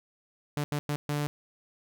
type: tone bursts at uneven times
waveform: sawtooth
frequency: 146.83 Hz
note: D3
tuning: in tune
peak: -24 dBFS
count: 4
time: 0.57-0.64 / 0.72-0.79 / 0.89-0.96 / 1.09-1.27 s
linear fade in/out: 0 ms
effects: none